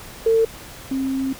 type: tone pair in turn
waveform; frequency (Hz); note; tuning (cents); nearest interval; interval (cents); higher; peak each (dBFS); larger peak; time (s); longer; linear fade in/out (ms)
sine; 450.7 / 267; A4 / C4; +42 / +35; major sixth; 907; first; -13 / -20; first; 0.26-0.45 / 0.91-1.33; second; 5
effects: pink hiss -39 dBFS RMS until 1.39 s